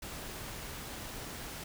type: noise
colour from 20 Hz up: pink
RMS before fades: -43 dBFS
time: 0.02-1.64 s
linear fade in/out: 5 ms
effects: none